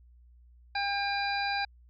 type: harmonic tone with a mistuned harmonic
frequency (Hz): 802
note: G5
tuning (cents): +39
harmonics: 1 / 2 / 3 / 5 / 6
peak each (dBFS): -31 / -34 / -36 / -38 / -39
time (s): 0.75-1.65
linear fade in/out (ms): 5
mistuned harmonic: 5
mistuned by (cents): -16
effects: added 60 Hz sine -54 dBFS peak until 1.89 s